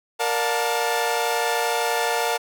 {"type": "chord", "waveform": "sawtooth", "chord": "Bb major seventh", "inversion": "none", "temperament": "equal with one note detuned", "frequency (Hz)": [466.2, 587.3, 714.8, 880], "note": ["Bb4", "D5", "F5", "A5"], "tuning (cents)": [0, 0, 40, 0], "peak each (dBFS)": [-22, -26, -22, -22], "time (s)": [0.19, 2.38], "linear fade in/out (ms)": 20, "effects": []}